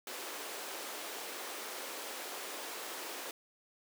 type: high-pass noise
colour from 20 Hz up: pink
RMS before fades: -43 dBFS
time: 0.07-3.31 s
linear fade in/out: 2 ms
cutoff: 350 Hz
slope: 24 dB/octave
effects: none